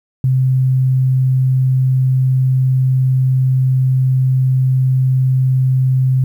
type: tone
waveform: sine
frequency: 130.2 Hz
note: C3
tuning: 8 cents flat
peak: -10 dBFS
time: 0.24-6.24 s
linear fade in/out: 2 ms
effects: 8-bit